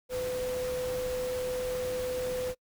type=tone in noise; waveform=sine; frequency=504 Hz; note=B4; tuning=35 cents sharp; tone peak=-30 dBFS; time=0.09-2.55 s; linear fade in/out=50 ms; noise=pink; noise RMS=-41 dBFS; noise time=0.09-2.55 s; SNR=+8 dB; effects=noise-tail reverb RT60 0.1 s tail -25 dB re dry